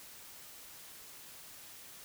silence, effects white hiss -52 dBFS RMS until 2.04 s

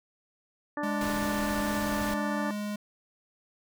harmonic tone, 293.7 Hz, D4, in tune, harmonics 1 / 2 / 3 / 4 / 5 / 6, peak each -34 / -36 / -37 / -38 / -45 / -38 dBFS, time 0.77-2.51 s, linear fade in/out 2 ms
square tone, 207.7 Hz, G#3, in tune, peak -32 dBFS, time 0.83-2.76 s, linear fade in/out 5 ms
pink noise, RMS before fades -37 dBFS, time 1.01-2.14 s, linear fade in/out 2 ms
effects none

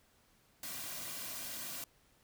white noise with comb filter, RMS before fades -43 dBFS, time 0.63-1.84 s, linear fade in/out 2 ms, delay 2.3 ms, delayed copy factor -0.55, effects pink hiss -69 dBFS RMS until 2.23 s

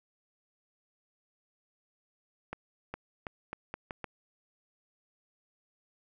accelerating click train, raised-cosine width 0.5 ms, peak -22 dBFS, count 7, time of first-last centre 2.53-4.043 s, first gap 410 ms, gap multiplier 0.8, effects none

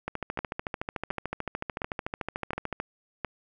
two click trains, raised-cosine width 0.5 ms, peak -15 / -16 dBFS, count 5 / 38, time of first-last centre 0.39-3.247 / 0.08-2.801 s, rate 1.4 / 13.6 Hz, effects none

